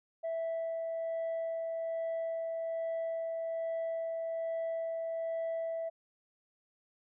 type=tone with tremolo; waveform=sine; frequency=658 Hz; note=E5; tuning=3 cents flat; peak=-30 dBFS; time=0.23-5.9 s; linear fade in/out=20 ms; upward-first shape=sine; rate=1.2 Hz; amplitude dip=25%; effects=tanh soft clip ceiling -31 dBFS